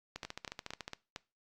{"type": "two click trains", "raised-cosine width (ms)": 0.2, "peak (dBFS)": [-23, -23], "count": [5, 11], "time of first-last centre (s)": [[0.25, 1.161], [0.16, 0.879]], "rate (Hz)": [4.39, 13.9], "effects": ["noise-tail reverb RT60 0.3 s tail -21 dB re dry", "Opus 48 kbps"]}